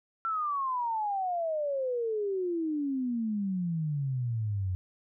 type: exponential sweep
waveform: sine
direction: down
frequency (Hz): 1358 to 90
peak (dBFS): -28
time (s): 0.25-4.75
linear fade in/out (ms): 0
effects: none